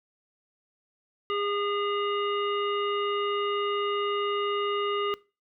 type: harmonic tone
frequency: 407.8 Hz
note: G#4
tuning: 32 cents flat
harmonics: 1 / 3 / 5 / 7 / 9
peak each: -29 / -30 / -39 / -36 / -47 dBFS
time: 1.3-5.14 s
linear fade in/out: 0 ms
effects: noise-tail reverb RT60 0.3 s tail -20 dB re dry